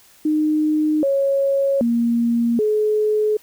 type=tone with pitch steps; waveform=sine; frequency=306.6 / 551 / 234.5 / 426.4 Hz; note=D#4 / C#5 / A#3 / G#4; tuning=-25 / -11 / +11 / +46 cents; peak=-15 dBFS; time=0.25-3.37 s; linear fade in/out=5 ms; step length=780 ms; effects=white hiss -51 dBFS RMS until 3.42 s